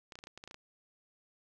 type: clicks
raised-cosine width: 0.2 ms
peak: -30 dBFS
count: 10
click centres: 0.122 / 0.155 / 0.189 / 0.239 / 0.271 / 0.376 / 0.439 / 0.476 / 0.511 / 0.544 s
effects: none